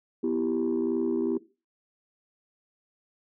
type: chord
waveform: sine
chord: E minor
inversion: second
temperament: equal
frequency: 246.9 / 329.6 / 392 Hz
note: B3 / E4 / G4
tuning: 0 / 0 / 0 cents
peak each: -28 / -27 / -28 dBFS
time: 0.23-1.38 s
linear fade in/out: 10 ms
effects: noise-tail reverb RT60 0.3 s tail -17 dB re dry + tanh soft clip ceiling -19 dBFS